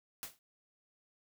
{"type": "noise with exponential decay", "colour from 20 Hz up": "white", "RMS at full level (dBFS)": -39, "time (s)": [0.23, 0.39], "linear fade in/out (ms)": 0, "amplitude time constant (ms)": 34, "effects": []}